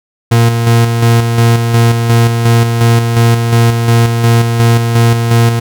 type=tone with tremolo; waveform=40% pulse; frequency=116.54 Hz; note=A#2; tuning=in tune; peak=-4 dBFS; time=0.31-5.6 s; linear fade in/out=10 ms; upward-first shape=square; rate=2.8 Hz; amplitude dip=45%; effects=none